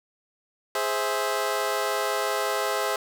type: chord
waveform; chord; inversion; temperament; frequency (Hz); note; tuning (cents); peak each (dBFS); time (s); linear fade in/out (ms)
20% pulse; Ab augmented; none; equal with one note detuned; 415.3 / 523.3 / 655.8; Ab4 / C5 / E5; 0 / 0 / -9; -24 / -24 / -24; 0.75-2.96; 2
effects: none